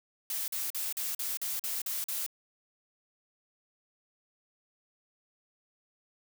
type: noise bursts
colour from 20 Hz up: blue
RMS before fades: -34 dBFS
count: 9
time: 0.3-2.264 s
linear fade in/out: 2 ms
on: 180 ms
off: 43 ms
effects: none